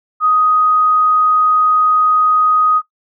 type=tone; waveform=sine; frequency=1250 Hz; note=D#6; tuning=8 cents sharp; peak=-9 dBFS; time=0.2-2.82 s; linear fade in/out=50 ms; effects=noise-tail reverb RT60 0.1 s tail -17 dB re dry